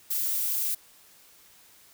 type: noise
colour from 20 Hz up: violet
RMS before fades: -28 dBFS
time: 0.1-0.75 s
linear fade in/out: 10 ms
effects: white hiss -56 dBFS RMS until 1.93 s